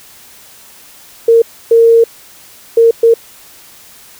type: tone bursts at uneven times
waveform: sine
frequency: 460 Hz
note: A#4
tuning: 23 cents flat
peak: -3 dBFS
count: 4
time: 1.28-1.42 / 1.71-2.04 / 2.77-2.91 / 3.03-3.14 s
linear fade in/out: 5 ms
effects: white hiss -39 dBFS RMS until 4.19 s